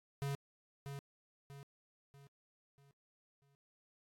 square tone with echo, 139.9 Hz, C#3, 16 cents sharp, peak -37 dBFS, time 0.22-0.35 s, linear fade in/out 0 ms, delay 640 ms, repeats 5, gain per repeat -7 dB, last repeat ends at 3.55 s, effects AAC 48 kbps

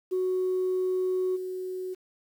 sine tone with level steps, 370 Hz, F#4, in tune, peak -23 / -31 dBFS, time 0.11-1.95 s, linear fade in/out 20 ms, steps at 1.35 s, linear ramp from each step 20 ms, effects tanh soft clip ceiling -21 dBFS + 9-bit

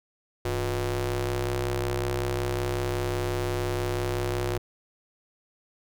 sawtooth ring-modulated tone, 130.81 Hz, C3, in tune, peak -19 dBFS, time 0.45-4.58 s, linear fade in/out 5 ms, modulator 229 Hz, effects none

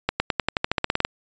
accelerating click train, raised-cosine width 0.3 ms, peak -4 dBFS, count 14, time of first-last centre 0.09-1.05 s, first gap 110 ms, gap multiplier 0.93, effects resampled to 16000 Hz

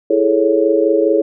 sine chord, A major seventh, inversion second, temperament equal, 329.6 / 415.3 / 440 / 554.4 Hz, E4 / G#4 / A4 / C#5, 0 / 0 / 0 / 0 cents, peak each -16 dBFS, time 0.1-1.22 s, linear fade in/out 5 ms, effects none

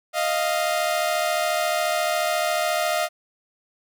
sawtooth tone pair together, 622.3 / 696.5 Hz, D#5 / F5, 0 / -5 cents, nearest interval major second, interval 195 cents, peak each -20 dBFS, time 0.13-3.09 s, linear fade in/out 50 ms, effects none

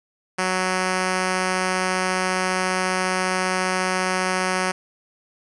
5% pulse tone, 185.3 Hz, F#3, 3 cents sharp, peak -9 dBFS, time 0.38-4.72 s, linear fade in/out 10 ms, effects resampled to 24000 Hz + 8-bit

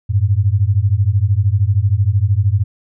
sine beating tone pair, 94 / 107 Hz, F#2 / A2, +28 / -48 cents, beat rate 13 Hz, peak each -14 dBFS, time 0.09-2.64 s, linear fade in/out 20 ms, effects none

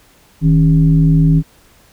sine tone with frequency modulation, 157.4 Hz, D#3, 20 cents sharp, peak -7 dBFS, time 0.41-1.43 s, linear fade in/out 50 ms, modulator 118 Hz, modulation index 0.65, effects pink hiss -49 dBFS RMS until 1.92 s

